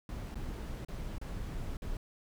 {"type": "noise with dropouts", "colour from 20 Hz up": "brown", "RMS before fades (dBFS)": -39, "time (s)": [0.09, 1.97], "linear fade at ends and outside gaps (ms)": 2, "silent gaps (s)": [[0.345, 0.355], [0.849, 0.884], [1.183, 1.214], [1.77, 1.82]], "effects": []}